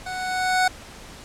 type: tone with level ramp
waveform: 25% pulse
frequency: 740 Hz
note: F#5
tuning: in tune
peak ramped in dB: -26 to -12 dBFS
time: 0.06-0.68 s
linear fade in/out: 5 ms
effects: pink hiss -42 dBFS RMS until 1.24 s + low-pass 9000 Hz 12 dB/octave